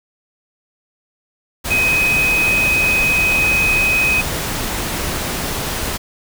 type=tone in noise; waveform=sine; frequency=2519 Hz; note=D#7; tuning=21 cents sharp; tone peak=-13 dBFS; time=1.7-4.22 s; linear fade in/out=20 ms; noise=pink; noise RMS=-22 dBFS; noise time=1.64-5.98 s; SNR=+6 dB; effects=none